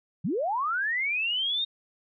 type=linear sweep; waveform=sine; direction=up; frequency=132.5 to 3729 Hz; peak=-25 dBFS; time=0.24-1.65 s; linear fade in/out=10 ms; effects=none